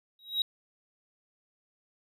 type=tone with exponential growth; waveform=triangle; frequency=3828 Hz; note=A#7; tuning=45 cents sharp; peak=-19 dBFS; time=0.19-0.42 s; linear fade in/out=2 ms; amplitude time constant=49 ms; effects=tanh soft clip ceiling -20 dBFS